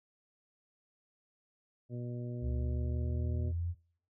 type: harmonic tone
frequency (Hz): 121.3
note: B2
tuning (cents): -31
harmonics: 1 / 2 / 3 / 4 / 5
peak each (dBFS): -38 / -44 / -47 / -54 / -52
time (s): 1.89-3.53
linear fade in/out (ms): 50
type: linear sweep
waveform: sine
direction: up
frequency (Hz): 69.2 to 87.31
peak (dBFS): -32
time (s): 2.41-3.75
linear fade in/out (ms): 50
effects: noise-tail reverb RT60 0.6 s tail -23 dB re dry